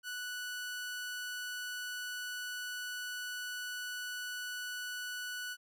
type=tone; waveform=sawtooth; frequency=1480 Hz; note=F#6; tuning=in tune; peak=-35 dBFS; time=0.03-5.57 s; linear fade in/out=50 ms; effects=none